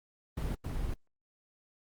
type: noise bursts at uneven times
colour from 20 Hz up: brown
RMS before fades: -34 dBFS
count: 2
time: 0.37-0.55 / 0.64-0.94 s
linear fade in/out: 5 ms
effects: Opus 24 kbps